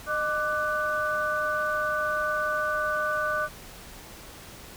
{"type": "tone cluster", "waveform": "sine", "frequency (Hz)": [611, 1176, 1492], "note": ["D#5", "D6", "F#6"], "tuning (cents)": [-32, 2, 14], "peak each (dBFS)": [-30, -29, -28], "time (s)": [0.06, 3.49], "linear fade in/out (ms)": 50, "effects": ["pink hiss -45 dBFS RMS until 4.76 s"]}